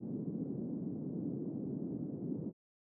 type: band-pass noise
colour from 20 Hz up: white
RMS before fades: -40 dBFS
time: 0-2.53 s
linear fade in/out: 50 ms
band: 150 to 300 Hz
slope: 24 dB/octave
effects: none